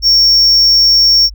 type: tone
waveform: triangle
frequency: 5490 Hz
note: F8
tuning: 31 cents flat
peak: -4 dBFS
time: 0.02-1.3 s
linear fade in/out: 50 ms
effects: added 50 Hz sine -27 dBFS peak until 1.34 s